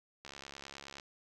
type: click train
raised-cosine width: 0.2 ms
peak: -29 dBFS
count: 53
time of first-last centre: 0.25-0.998 s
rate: 69.5 Hz
effects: none